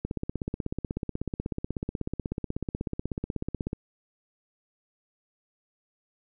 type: click train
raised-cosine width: 3 ms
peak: -17 dBFS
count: 61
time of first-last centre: 0.05-3.731 s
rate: 16.3 Hz
effects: none